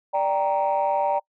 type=chord; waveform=sine; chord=G minor; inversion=second; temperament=equal; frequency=587.3 / 784 / 932.3 Hz; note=D5 / G5 / Bb5; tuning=0 / 0 / 0 cents; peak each=-23 dBFS; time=0.13-1.2 s; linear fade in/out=20 ms; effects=noise-tail reverb RT60 0.1 s tail -25 dB re dry + tanh soft clip ceiling -14 dBFS